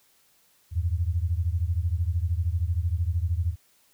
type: beating tone pair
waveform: sine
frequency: 80.8 / 93.8 Hz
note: E2 / F#2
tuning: -34 / +24 cents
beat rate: 13 Hz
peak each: -25 / -27 dBFS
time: 0.71-3.56 s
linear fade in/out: 50 ms
effects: white hiss -63 dBFS RMS until 3.93 s